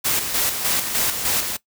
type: noise with tremolo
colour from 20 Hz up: white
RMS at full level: -20 dBFS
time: 0.04-1.57 s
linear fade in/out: 20 ms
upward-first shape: square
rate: 3.3 Hz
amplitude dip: 50%
effects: noise-tail reverb RT60 0.1 s tail -19 dB re dry